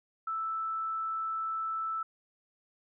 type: tone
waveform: sine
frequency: 1318.5 Hz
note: E6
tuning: in tune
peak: -31 dBFS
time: 0.27-2.03 s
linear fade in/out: 5 ms
effects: none